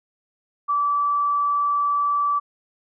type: tone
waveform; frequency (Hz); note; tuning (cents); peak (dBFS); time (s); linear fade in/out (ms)
sine; 1157; D6; -26; -18; 0.68-2.4; 20
effects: none